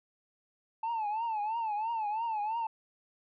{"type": "tone with vibrato", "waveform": "sine", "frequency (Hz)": 878, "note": "A5", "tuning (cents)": -4, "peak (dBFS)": -28, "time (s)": [0.83, 2.67], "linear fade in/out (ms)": 5, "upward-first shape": "triangle", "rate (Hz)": 3, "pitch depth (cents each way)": 130, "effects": ["tanh soft clip ceiling -29 dBFS"]}